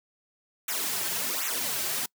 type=noise with flanger; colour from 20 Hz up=white; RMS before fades=-30 dBFS; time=0.68-2.06 s; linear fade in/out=5 ms; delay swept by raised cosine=0.2 to 4.2 ms; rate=1.3 Hz; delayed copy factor=-1; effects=noise-tail reverb RT60 0.1 s tail -26 dB re dry + high-pass 150 Hz 12 dB/octave